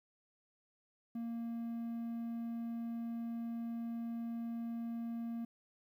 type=tone; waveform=triangle; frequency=232 Hz; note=A#3; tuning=8 cents flat; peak=-36 dBFS; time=1.15-5.45 s; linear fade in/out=5 ms; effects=12-bit